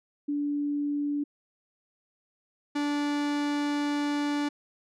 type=tone pair in turn; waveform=sine / 45% pulse; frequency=290 / 291.1 Hz; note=D4 / D4; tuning=-22 / -15 cents; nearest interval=unison; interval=7 cents; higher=second; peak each=-26 dBFS; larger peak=neither; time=0.28-1.24 / 2.75-4.49 s; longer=second; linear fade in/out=10 ms; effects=low-pass 6000 Hz 12 dB/octave